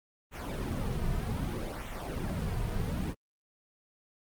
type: noise with flanger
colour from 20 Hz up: brown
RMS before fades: -33 dBFS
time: 0.31-3.15 s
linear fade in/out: 50 ms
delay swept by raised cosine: 0.2 to 3.7 ms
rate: 0.64 Hz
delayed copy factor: -0.7
effects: Opus 32 kbps